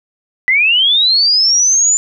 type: linear sweep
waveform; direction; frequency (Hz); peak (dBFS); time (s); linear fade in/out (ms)
sine; up; 1962 to 7110; -8; 0.48-1.97; 0
effects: none